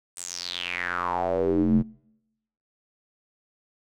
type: tone with band-pass filter sweep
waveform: square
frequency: 44.24 Hz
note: F1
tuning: 23 cents sharp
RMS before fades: -26 dBFS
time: 0.16-1.83 s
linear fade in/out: 20 ms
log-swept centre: 8800 to 180 Hz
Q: 6
effects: noise-tail reverb RT60 0.9 s tail -26 dB re dry